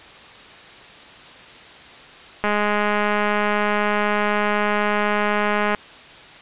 click train, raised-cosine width 0.5 ms, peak -6 dBFS, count 689, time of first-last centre 2.44-5.748 s, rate 208 Hz, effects white hiss -42 dBFS RMS until 6.41 s + resampled to 8000 Hz

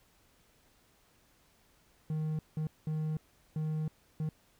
triangle tone bursts at uneven times, 155.56 Hz, D#3, in tune, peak -29 dBFS, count 5, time 2.1-2.39 / 2.57-2.67 / 2.87-3.17 / 3.56-3.88 / 4.2-4.29 s, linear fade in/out 2 ms, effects pink hiss -67 dBFS RMS until 4.59 s

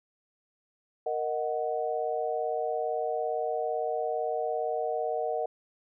sine chord, D# minor, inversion second, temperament equal, 466.2 / 622.3 / 740 Hz, A#4 / D#5 / F#5, 0 / 0 / 0 cents, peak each -32 dBFS, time 1.06-5.46 s, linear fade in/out 5 ms, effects none

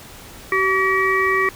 harmonic tone, 382.2 Hz, G4, 44 cents flat, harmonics 1 / 3 / 5 / 6, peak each -21 / -20 / -19 / -25 dBFS, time 0.52-1.49 s, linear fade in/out 2 ms, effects pink hiss -40 dBFS RMS until 1.55 s

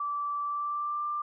sine tone with pitch glide, 1162 to 1186.4 Hz, D6 to D6, -19 to +17 cents, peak -29 dBFS, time 0-1.22 s, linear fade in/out 5 ms, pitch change +36 cents, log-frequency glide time 0.43-1.06 s, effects none

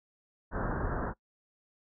pink low-pass noise, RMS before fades -33 dBFS, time 0.51-1.14 s, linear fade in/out 50 ms, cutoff 1700 Hz, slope 96 dB/octave, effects noise-tail reverb RT60 0.1 s tail -21 dB re dry

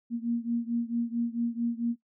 sine beating tone pair, 233.2 / 237.7 Hz, A#3 / A#3, +1 / +34 cents, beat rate 4.5 Hz, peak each -29 / -31 dBFS, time 0.1-1.96 s, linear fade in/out 50 ms, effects noise-tail reverb RT60 0.1 s tail -17 dB re dry

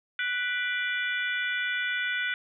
harmonic tone with a mistuned harmonic, 493.9 Hz, B4, in tune, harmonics 3 / 4 / 5 / 6 / 7, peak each -29 / -33 / -35 / -39 / -38 dBFS, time 0.19-2.34 s, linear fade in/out 2 ms, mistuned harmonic 5, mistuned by -72 cents, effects none

